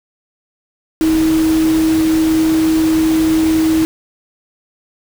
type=tone in noise; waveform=sine; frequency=318.9 Hz; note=D#4; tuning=43 cents sharp; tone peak=-10 dBFS; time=1.01-3.85 s; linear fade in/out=0 ms; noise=pink; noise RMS=-25 dBFS; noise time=1.01-3.85 s; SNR=+12 dB; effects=none